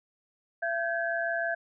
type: tone cluster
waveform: sine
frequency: 675 / 1557 / 1683 Hz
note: E5 / G6 / G#6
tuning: +41 / -12 / +23 cents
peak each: -30 / -32 / -34 dBFS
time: 0.62-1.55 s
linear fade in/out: 10 ms
effects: none